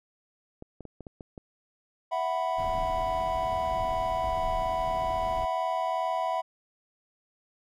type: clicks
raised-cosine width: 2 ms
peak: -28 dBFS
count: 7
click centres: 0.624 / 0.807 / 0.853 / 1.007 / 1.068 / 1.208 / 1.378 s
type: chord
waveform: triangle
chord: E suspended second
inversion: none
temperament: just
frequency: 659.3 / 741.7 / 988.9 Hz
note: E5 / F#5 / B5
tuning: 0 / +4 / +2 cents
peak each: -29 dBFS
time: 2.11-6.42 s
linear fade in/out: 20 ms
type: noise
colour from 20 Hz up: brown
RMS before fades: -38 dBFS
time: 2.57-5.46 s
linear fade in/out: 20 ms
effects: none